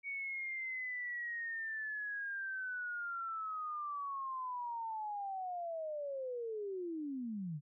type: linear sweep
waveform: sine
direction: down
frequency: 2244 to 138.59 Hz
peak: -38 dBFS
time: 0.03-7.61 s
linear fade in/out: 50 ms
effects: none